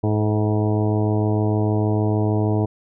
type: harmonic tone with a mistuned harmonic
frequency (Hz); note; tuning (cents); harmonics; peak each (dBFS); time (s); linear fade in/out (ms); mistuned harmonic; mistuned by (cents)
106.6; G#2; +46; 1 / 2 / 3 / 4 / 5 / 6 / 7 / 8 / 9; -19 / -26 / -24 / -26 / -36 / -30 / -33 / -37 / -36; 0.03-2.66; 10; 5; -43
effects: none